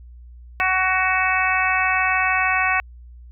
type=harmonic tone; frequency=373.4 Hz; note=F#4; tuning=16 cents sharp; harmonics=2 / 3 / 4 / 5 / 6 / 7; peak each=-24 / -24 / -24 / -24 / -24 / -24 dBFS; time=0.6-2.8 s; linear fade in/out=0 ms; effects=added 60 Hz sine -39 dBFS peak until 3.31 s